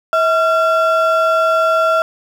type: ring-modulated tone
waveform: triangle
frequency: 1009 Hz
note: B5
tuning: 37 cents sharp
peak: -6 dBFS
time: 0.13-2.02 s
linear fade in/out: 0 ms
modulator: 363 Hz
effects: 7-bit